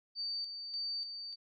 sine tone with tremolo, 4601 Hz, D8, 36 cents flat, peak -35 dBFS, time 0.15-1.36 s, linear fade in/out 50 ms, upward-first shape square, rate 1.7 Hz, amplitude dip 50%, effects none

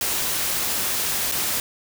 white noise with dropouts, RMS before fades -24 dBFS, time 0.01-1.6 s, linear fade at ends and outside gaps 1 ms, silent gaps 1.315-1.321 s, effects none

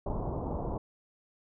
pink low-pass noise, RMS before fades -34 dBFS, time 0.06-0.78 s, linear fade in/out 5 ms, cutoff 1000 Hz, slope 48 dB/octave, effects none

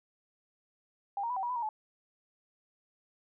sine tone with pitch steps, 800 / 932 / 990 / 769 / 961 / 999 / 942 / 862 Hz, G5 / A#5 / B5 / G5 / B5 / B5 / A#5 / A5, +35 / -1 / +4 / -33 / -48 / +20 / +18 / -36 cents, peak -31 dBFS, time 1.17-1.69 s, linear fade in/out 2 ms, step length 65 ms, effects none

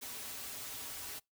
white noise with comb filter, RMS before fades -44 dBFS, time 0.01-1.2 s, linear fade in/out 20 ms, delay 5.7 ms, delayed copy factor -0.75, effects noise-tail reverb RT60 0.2 s tail -26 dB re dry

